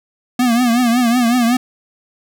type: tone with vibrato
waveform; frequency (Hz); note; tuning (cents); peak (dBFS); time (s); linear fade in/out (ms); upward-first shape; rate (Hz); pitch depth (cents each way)
square; 240.5; B3; -46; -12; 0.39-1.57; 5; triangle; 5.4; 110
effects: none